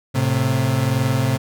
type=tone pair together; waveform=35% pulse; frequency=110 / 131.71 Hz; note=A2 / C3; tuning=0 / +12 cents; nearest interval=minor third; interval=312 cents; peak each=-19 / -17 dBFS; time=0.14-1.38 s; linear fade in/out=20 ms; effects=none